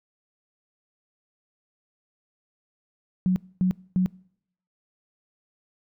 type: tone bursts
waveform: sine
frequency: 184.1 Hz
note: F#3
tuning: 8 cents flat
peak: -18 dBFS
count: 3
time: 3.26-4.06 s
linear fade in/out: 0 ms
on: 100 ms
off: 250 ms
effects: noise-tail reverb RT60 0.7 s tail -25 dB re dry